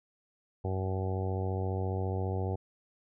harmonic tone, 94.6 Hz, F#2, 39 cents sharp, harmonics 1 / 2 / 3 / 4 / 5 / 6 / 7 / 8 / 9, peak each -31 / -41 / -44 / -39 / -40 / -47 / -45 / -43 / -47 dBFS, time 0.64-2.56 s, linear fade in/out 10 ms, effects none

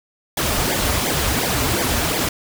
pink noise with flanger, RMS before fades -20 dBFS, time 0.37-2.29 s, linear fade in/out 5 ms, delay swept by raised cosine 0.72 to 6.12 ms, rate 2.8 Hz, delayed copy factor -1, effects none

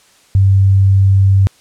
sine tone, 97.2 Hz, G2, 14 cents flat, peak -6 dBFS, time 0.35-1.47 s, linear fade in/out 0 ms, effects white hiss -49 dBFS RMS until 1.6 s + low-pass 9000 Hz 12 dB/octave

